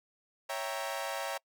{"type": "chord", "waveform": "sawtooth", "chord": "C# diminished seventh", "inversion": "none", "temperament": "equal", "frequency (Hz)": [554.4, 659.3, 784, 932.3], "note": ["C#5", "E5", "G5", "Bb5"], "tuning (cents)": [0, 0, 0, 0], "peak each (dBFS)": [-35, -36, -37, -37], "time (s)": [0.49, 1.38], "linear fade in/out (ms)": 10, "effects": ["noise-tail reverb RT60 0.1 s tail -26 dB re dry"]}